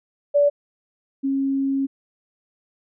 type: tone pair in turn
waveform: sine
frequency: 577 / 272.3 Hz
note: D5 / C#4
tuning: -31 / -31 cents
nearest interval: octave + minor second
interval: 1300 cents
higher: first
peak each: -13 / -19 dBFS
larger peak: first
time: 0.34-0.5 / 1.23-1.87 s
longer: second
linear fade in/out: 20 ms
effects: none